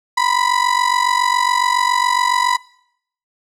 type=ring-modulated tone; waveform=35% pulse; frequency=987.8 Hz; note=B5; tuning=in tune; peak=-9 dBFS; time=0.17-2.57 s; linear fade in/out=5 ms; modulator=23.6 Hz; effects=noise-tail reverb RT60 0.7 s tail -22 dB re dry + low-pass 8000 Hz 12 dB/octave